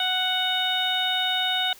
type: harmonic tone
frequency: 740 Hz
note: F#5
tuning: in tune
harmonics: 1 / 2 / 3 / 4 / 5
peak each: -29 / -30 / -34 / -28 / -25 dBFS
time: 0-1.73 s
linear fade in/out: 2 ms
effects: white hiss -49 dBFS RMS until 1.79 s